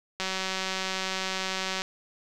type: click train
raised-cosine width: 0.2 ms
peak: -13 dBFS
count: 307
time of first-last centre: 0.2-1.819 s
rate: 189 Hz
effects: none